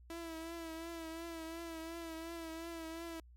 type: tone with vibrato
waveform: sawtooth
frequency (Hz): 329.6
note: E4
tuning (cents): 0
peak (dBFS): -39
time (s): 0.1-3.2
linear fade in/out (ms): 2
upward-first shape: triangle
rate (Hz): 2.8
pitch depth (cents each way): 47
effects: added 60 Hz sine -56 dBFS peak until 3.36 s + MP3 64 kbps